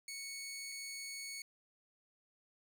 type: tone pair in turn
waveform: 15% pulse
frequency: 2217 / 2217 Hz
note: C#7 / C#7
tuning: 0 / 0 cents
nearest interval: unison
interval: 0 cents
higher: neither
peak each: -37 / -37 dBFS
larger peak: neither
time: 0.08-0.72 / 0.72-1.42 s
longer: second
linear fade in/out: 2 ms
effects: none